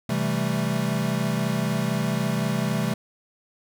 square chord, A minor seventh, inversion first, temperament equal, 130.81 / 164.81 / 196 / 220 Hz, C3 / E3 / G3 / A3, 0 / 0 / 0 / 0 cents, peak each -29 dBFS, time 0.09-2.94 s, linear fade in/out 5 ms, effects none

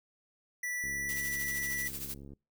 square tone, 1964 Hz, B6, 10 cents flat, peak -34 dBFS, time 0.63-1.88 s, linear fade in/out 5 ms
click train, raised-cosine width 3 ms, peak -36 dBFS, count 105, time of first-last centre 0.84-2.334 s, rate 69.6 Hz
blue noise with tremolo, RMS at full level -38 dBFS, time 1.09-2.14 s, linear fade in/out 0 ms, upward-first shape sine, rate 13 Hz, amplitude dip 60%
effects noise-tail reverb RT60 0.3 s tail -25 dB re dry

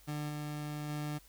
30% pulse tone with level steps, 149.1 Hz, D3, 27 cents sharp, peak -33 / -35 / -33 dBFS, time 0.07-1.19 s, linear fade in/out 20 ms, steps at 0.28 / 0.88 s, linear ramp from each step 20 ms, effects added 50 Hz sine -61 dBFS peak until 1.28 s + white hiss -62 dBFS RMS until 1.28 s

